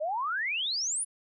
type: exponential sweep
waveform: sine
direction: up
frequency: 580 to 10300 Hz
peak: -28 dBFS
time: 0-1.05 s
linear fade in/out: 20 ms
effects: none